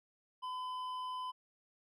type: tone with hard clipping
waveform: sine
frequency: 1011 Hz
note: B5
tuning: 40 cents sharp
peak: -40 dBFS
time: 0.42-1.32 s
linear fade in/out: 20 ms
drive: 7 dB
effects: none